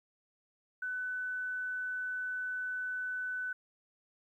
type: tone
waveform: sine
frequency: 1500 Hz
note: F#6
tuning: 23 cents sharp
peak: -34 dBFS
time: 0.82-3.53 s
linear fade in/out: 5 ms
effects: 12-bit